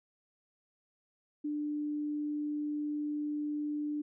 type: tone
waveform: sine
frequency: 296.9 Hz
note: D4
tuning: 19 cents sharp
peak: -32 dBFS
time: 1.44-4.02 s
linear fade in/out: 10 ms
effects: none